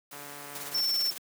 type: noise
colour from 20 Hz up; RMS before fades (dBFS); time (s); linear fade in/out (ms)
white; -46; 0.11-0.67; 5
type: click train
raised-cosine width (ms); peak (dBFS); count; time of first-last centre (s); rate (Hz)
0.5; -30; 98; 0.13-0.804; 144
type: noise with tremolo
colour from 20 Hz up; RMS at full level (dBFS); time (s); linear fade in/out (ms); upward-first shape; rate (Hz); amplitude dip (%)
white; -38; 0.55-1.18; 2; sine; 18; 60
type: tone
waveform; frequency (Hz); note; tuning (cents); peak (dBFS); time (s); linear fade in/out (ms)
square; 5410; E8; +44; -26; 0.74-1.11; 10
effects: high-pass 150 Hz 12 dB/octave